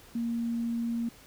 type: tone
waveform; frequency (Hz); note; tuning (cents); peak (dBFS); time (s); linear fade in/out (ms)
sine; 233.1; A#3; 0; -28; 0.15-1.09; 5
effects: pink hiss -54 dBFS RMS until 1.26 s